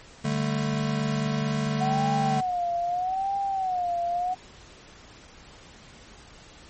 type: chord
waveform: square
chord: D suspended fourth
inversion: none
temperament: just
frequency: 146.83 / 195.78 / 220.2 Hz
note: D3 / G3 / A3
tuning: 0 / -2 / +2 cents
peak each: -28 / -34 / -29 dBFS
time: 0.24-2.41 s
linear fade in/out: 10 ms
type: tone with vibrato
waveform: sine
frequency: 740 Hz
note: F#5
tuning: in tune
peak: -24 dBFS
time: 1.8-4.35 s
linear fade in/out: 20 ms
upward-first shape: sine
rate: 0.79 Hz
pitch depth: 120 cents each way
effects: pink hiss -49 dBFS RMS until 6.69 s + MP3 32 kbps